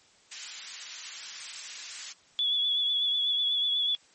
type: high-pass noise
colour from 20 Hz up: white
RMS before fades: -38 dBFS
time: 0.31-2.13 s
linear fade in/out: 10 ms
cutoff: 1700 Hz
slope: 12 dB/octave
type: tone with vibrato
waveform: sine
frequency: 3406 Hz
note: G#7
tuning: 43 cents sharp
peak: -24 dBFS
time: 2.39-3.95 s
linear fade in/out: 0 ms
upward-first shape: sine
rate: 8.1 Hz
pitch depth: 33 cents each way
effects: white hiss -60 dBFS RMS until 4.14 s + MP3 32 kbps